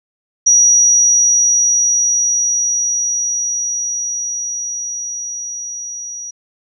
sine tone with level ramp, 5790 Hz, F#8, 38 cents flat, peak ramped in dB -6 to -25 dBFS, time 0.46-6.31 s, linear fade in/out 10 ms, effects none

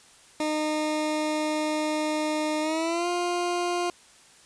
20% pulse tone with pitch glide, 306.3 to 351.8 Hz, D#4 to F4, -27 to +13 cents, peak -20 dBFS, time 0.4-3.9 s, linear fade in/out 2 ms, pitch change +240 cents, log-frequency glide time 2.61-3.08 s, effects white hiss -54 dBFS RMS until 4.45 s + resampled to 22050 Hz

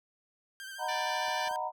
sawtooth tone with vibrato, 1568 Hz, G6, in tune, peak -38 dBFS, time 0.6-1.56 s, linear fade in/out 0 ms, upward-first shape sine, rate 13 Hz, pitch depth 38 cents each way
sine chord, B major seventh, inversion first, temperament just, 617.4 / 740.8 / 926 / 987.8 Hz, D#5 / F#5 / A#5 / B5, -14 / +2 / -12 / 0 cents, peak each -39 / -36 / -35 / -39 dBFS, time 0.78-1.72 s, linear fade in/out 50 ms
harmonic tone, 587.3 Hz, D5, in tune, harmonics 3 / 4 / 5 / 6 / 7 / 8 / 9 / 10, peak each -39 / -41 / -43 / -45 / -46 / -47 / -48 / -49 dBFS, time 0.88-1.49 s, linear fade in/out 10 ms
clicks, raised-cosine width 1 ms, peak -39 dBFS, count 3, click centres 1.283 / 1.474 / 1.512 s
effects none

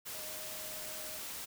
sine tone in noise, 622 Hz, D#5, 1 cent flat, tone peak -51 dBFS, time 0.13-1.18 s, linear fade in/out 20 ms, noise white, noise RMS -43 dBFS, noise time 0.05-1.46 s, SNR -11 dB, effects none

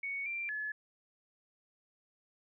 sine tone with pitch steps, 2226 / 2362 / 1712 Hz, C#7 / D7 / A6, +7 / +9 / -48 cents, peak -35 dBFS, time 0.03-0.72 s, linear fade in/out 5 ms, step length 230 ms, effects none

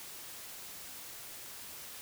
silence, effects white hiss -47 dBFS RMS until 2.01 s

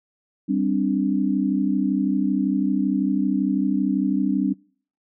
sine chord, G suspended fourth, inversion none, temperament just, 196 / 261.3 / 294 Hz, G3 / C4 / D4, 0 / -2 / +2 cents, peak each -23 dBFS, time 0.48-4.54 s, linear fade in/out 20 ms, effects noise-tail reverb RT60 0.5 s tail -26 dB re dry

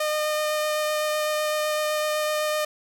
sawtooth tone with vibrato, 609 Hz, D#5, 37 cents flat, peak -19 dBFS, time 0-2.65 s, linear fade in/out 5 ms, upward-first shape sine, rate 7.9 Hz, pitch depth 8 cents each way, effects none

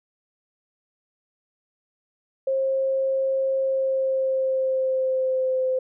sine tone with pitch glide, 534 to 517 Hz, C5 to C5, +35 to -21 cents, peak -20 dBFS, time 2.47-5.79 s, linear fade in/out 5 ms, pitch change -56 cents, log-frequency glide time 3.6-5.68 s, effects none

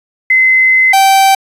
sine / 45% pulse tone pair in turn, 2051 / 777 Hz, C7 / G5, -35 / -16 cents, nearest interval octave + perfect fourth, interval 1681 cents, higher first, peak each -5 dBFS, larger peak neither, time 0.3-0.93 / 0.93-1.35 s, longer first, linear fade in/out 5 ms, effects resampled to 32000 Hz + 7-bit

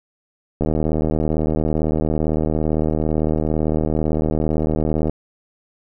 click train, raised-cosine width 2 ms, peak -7 dBFS, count 350, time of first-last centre 0.61-5.096 s, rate 77.8 Hz, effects none

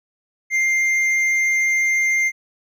sine tone with hard clipping, 2102 Hz, C7, 7 cents sharp, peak -17 dBFS, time 0.5-2.32 s, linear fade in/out 50 ms, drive 5 dB, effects none

